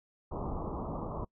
pink low-pass noise, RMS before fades -37 dBFS, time 0.31-1.25 s, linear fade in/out 10 ms, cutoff 1200 Hz, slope 96 dB/octave, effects noise-tail reverb RT60 0.1 s tail -25 dB re dry

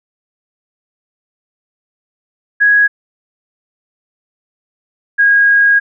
sine tone pair in turn, 1661.2 / 1638.3 Hz, G#6 / G#6, 0 / -24 cents, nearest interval unison, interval 24 cents, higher first, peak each -6 dBFS, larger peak neither, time 2.6-2.88 / 5.18-5.8 s, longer second, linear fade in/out 20 ms, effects none

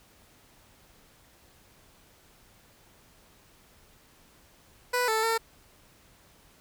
15% pulse tone with pitch steps, 493.9 / 440.7 / 452.9 Hz, B4 / A4 / A#4, 0 / +3 / -50 cents, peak -18 dBFS, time 4.93-5.38 s, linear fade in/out 10 ms, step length 150 ms, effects pink hiss -59 dBFS RMS until 6.6 s

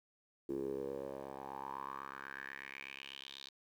10% pulse tone with band-pass filter sweep, 68.1 Hz, C#2, 30 cents flat, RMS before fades -45 dBFS, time 0.49-3.49 s, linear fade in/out 5 ms, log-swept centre 350 to 4000 Hz, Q 5.3, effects 11-bit

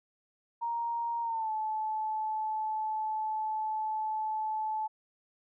sine tone with pitch glide, 935 to 867.4 Hz, A#5 to A5, +5 to -25 cents, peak -30 dBFS, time 0.61-4.88 s, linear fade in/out 20 ms, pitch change -130 cents, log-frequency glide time 1.22-1.51 s, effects none

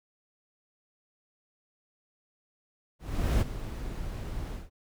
brown noise with ADSR envelope, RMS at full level -23 dBFS, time 2.99-4.7 s, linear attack 420 ms, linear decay 25 ms, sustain -13 dB, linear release 170 ms, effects none

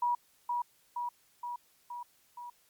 sine tone with echo, 965 Hz, B5, 40 cents flat, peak -26 dBFS, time 0.02-0.15 s, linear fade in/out 5 ms, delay 470 ms, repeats 5, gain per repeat -3 dB, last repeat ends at 2.5 s, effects white hiss -67 dBFS RMS until 2.69 s + MP3 96 kbps

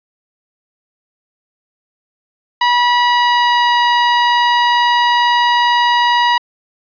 sawtooth tone with pitch glide, 970 to 962.2 Hz, B5 to B5, -31 to -45 cents, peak -6 dBFS, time 2.61-6.38 s, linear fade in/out 5 ms, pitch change -14 cents, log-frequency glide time 3-3.79 s, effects resampled to 11025 Hz + 8-bit

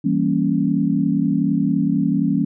sine chord, E diminished seventh, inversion none, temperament equal, 164.81 / 196 / 233.1 / 277.2 Hz, E3 / G3 / Bb3 / Db4, 0 / 0 / 0 / 0 cents, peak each -22 / -21 / -22 / -20 dBFS, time 0.04-2.45 s, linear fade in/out 10 ms, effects none

